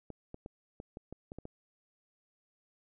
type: clicks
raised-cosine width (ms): 2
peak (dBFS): -30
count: 9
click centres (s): 0.103 / 0.344 / 0.461 / 0.801 / 0.971 / 1.126 / 1.319 / 1.386 / 1.454
effects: none